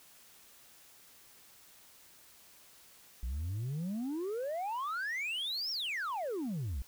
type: exponential two-way sweep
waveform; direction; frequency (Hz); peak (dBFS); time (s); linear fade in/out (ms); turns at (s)
sine; up then down; 56.7 to 5600 to 56.7; -31; 3.23-6.82; 0; 5.71
effects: tanh soft clip ceiling -33 dBFS + white hiss -59 dBFS RMS until 6.87 s